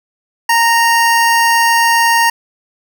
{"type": "tone", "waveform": "25% pulse", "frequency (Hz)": 927, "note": "A#5", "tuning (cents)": -10, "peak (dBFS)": -5, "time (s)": [0.49, 2.3], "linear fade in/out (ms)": 5, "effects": []}